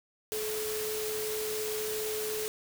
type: tone in noise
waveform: sine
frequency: 430.5 Hz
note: A4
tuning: 38 cents flat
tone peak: -33 dBFS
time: 0.32-2.48 s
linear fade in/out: 0 ms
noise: white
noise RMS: -37 dBFS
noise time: 0.32-2.48 s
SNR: +1 dB
effects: none